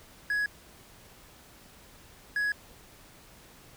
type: tone pair in turn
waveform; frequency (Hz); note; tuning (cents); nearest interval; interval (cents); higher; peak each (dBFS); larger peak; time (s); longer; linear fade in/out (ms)
triangle; 1674 / 1674; G#6 / G#6; +13 / +13; unison; 0; neither; -24; neither; 0.3-0.46 / 2.36-2.52; neither; 2
effects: pink hiss -54 dBFS RMS until 3.76 s